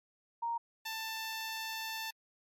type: tone pair in turn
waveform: sine / 10% pulse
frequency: 932.3 / 887.6 Hz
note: A#5 / A5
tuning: 0 / +15 cents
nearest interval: minor second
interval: 85 cents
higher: first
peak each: -32 / -29 dBFS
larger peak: second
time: 0.42-0.58 / 0.85-2.11 s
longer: second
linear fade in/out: 10 ms
effects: MP3 64 kbps